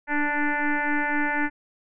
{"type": "tone with frequency modulation", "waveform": "sine", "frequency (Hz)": 880, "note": "A5", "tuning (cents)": 0, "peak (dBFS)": -21, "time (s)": [0.07, 1.5], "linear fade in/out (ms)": 50, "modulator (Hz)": 294, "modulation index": 4, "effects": []}